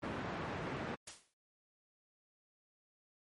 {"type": "band-pass noise", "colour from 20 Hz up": "pink", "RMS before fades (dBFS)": -41, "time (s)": [0.02, 0.96], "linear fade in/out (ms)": 20, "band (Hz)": [120, 1800], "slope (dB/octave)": 12}
{"type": "noise with exponential decay", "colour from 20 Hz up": "white", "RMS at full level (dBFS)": -44, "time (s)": [1.07, 1.34], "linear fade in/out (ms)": 5, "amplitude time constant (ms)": 58}
{"effects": ["MP3 48 kbps"]}